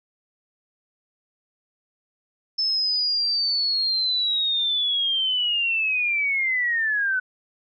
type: linear sweep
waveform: sine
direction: down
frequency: 5274 to 1488 Hz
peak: -20 dBFS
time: 2.58-7.2 s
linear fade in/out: 10 ms
effects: none